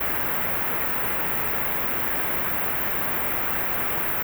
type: band-stop noise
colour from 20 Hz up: white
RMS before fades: -25 dBFS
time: 0-4.23 s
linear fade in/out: 10 ms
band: 2200 to 16000 Hz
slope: 24 dB/octave
effects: none